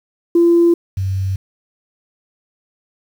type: tone pair in turn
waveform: sine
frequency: 341.3 / 95.77 Hz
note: F4 / G2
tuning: -40 / -40 cents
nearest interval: octave + minor seventh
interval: 2200 cents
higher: first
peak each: -7 / -16 dBFS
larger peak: first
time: 0.35-0.74 / 0.97-1.36 s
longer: neither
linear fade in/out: 5 ms
effects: tanh soft clip ceiling -4 dBFS + 7-bit